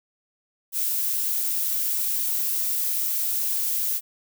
violet noise, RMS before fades -25 dBFS, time 0.72-4.01 s, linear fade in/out 50 ms, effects none

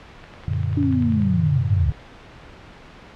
click train, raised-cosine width 0.3 ms, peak -24 dBFS, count 11, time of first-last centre 0.24-1.22 s, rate 10.2 Hz
sine chord, Gb augmented, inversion none, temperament equal, 92.5 / 116.54 / 146.83 Hz, Gb2 / Bb2 / D3, 0 / 0 / 0 cents, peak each -23 / -25 / -26 dBFS, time 0.48-1.92 s, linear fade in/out 0 ms
sine linear sweep, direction down, 293.7 to 65.41 Hz, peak -18 dBFS, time 0.77-1.91 s, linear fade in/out 5 ms
effects pink hiss -43 dBFS RMS until 3.15 s + low-pass 3000 Hz 12 dB/octave

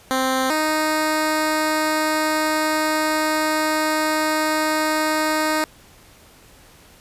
10% pulse tone pair in turn, 261.6 / 310.2 Hz, C4 / D#4, 0 / -5 cents, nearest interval minor third, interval 295 cents, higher second, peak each -10 dBFS, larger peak neither, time 0.11-0.5 / 0.5-5.64 s, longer second, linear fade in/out 0 ms, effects pink hiss -49 dBFS RMS until 7 s + resampled to 32000 Hz

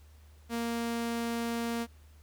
sawtooth tone, 233.1 Hz, A#3, in tune, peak -27 dBFS, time 0.49-1.87 s, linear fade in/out 50 ms, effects added 75 Hz sine -53 dBFS peak until 2.22 s + pink hiss -65 dBFS RMS until 2.22 s

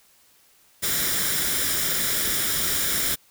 white noise with comb filter, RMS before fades -24 dBFS, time 0.82-3.16 s, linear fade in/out 20 ms, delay 0.56 ms, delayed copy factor +0.6, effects white hiss -58 dBFS RMS until 3.3 s

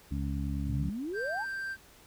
harmonic tone, 69.6 Hz, C#2, 8 cents sharp, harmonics 1 / 2 / 3 / 4, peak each -33 / -36 / -38 / -39 dBFS, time 0.11-0.9 s, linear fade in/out 5 ms
sine exponential sweep, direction up, 98 to 979 Hz, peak -33 dBFS, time 0.66-1.46 s, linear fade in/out 50 ms
triangle tone, 1572 Hz, G6, 4 cents sharp, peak -32 dBFS, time 1.13-1.77 s, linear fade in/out 50 ms
effects pink hiss -57 dBFS RMS until 2.06 s

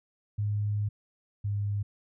sine tone pair in turn, 103.9 / 102.06 Hz, G#2 / G#2, +1 / -30 cents, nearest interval unison, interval 31 cents, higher first, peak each -26 / -27 dBFS, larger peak first, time 0.38-0.89 / 1.44-1.83 s, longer first, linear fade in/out 10 ms, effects none

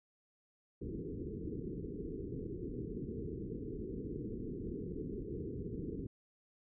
white low-pass noise, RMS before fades -42 dBFS, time 0.81-6.07 s, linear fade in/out 5 ms, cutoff 450 Hz, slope 96 dB/octave, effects none

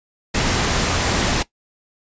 pink noise, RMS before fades -19 dBFS, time 0.34-1.43 s, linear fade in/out 10 ms, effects noise-tail reverb RT60 0.1 s tail -18 dB re dry + resampled to 16000 Hz

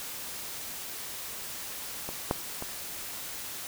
clicks, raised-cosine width 1 ms, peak -21 / -11 / -21 dBFS, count 3, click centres 2.09 / 2.311 / 2.624 s, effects white hiss -39 dBFS RMS until 3.67 s

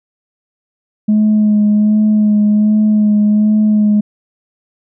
sine tone with vibrato, 211.4 Hz, G#3, 31 cents sharp, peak -6 dBFS, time 1.08-4.01 s, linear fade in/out 10 ms, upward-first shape sine, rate 1.3 Hz, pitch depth 20 cents each way, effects tanh soft clip ceiling -5 dBFS

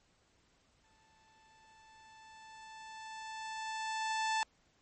sawtooth tone with exponential growth, 880 Hz, A5, in tune, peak -26 dBFS, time 0.84-4.43 s, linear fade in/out 0 ms, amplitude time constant 780 ms, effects pink hiss -71 dBFS RMS until 4.81 s + MP3 32 kbps

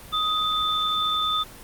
sine tone pair together, 1253 / 3544 Hz, D#6 / A7, +12 / +12 cents, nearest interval octave + tritone, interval 1800 cents, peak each -24 dBFS, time 0.12-1.44 s, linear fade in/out 20 ms, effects pink hiss -43 dBFS RMS until 1.63 s + Opus 24 kbps

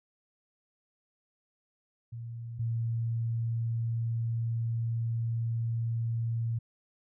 sine tone pair in turn, 116.54 / 115.27 Hz, A#2 / A#2, 0 / -19 cents, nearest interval unison, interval 19 cents, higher first, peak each -37 / -28 dBFS, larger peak second, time 2.12-2.59 / 2.59-6.59 s, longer second, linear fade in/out 10 ms, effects none

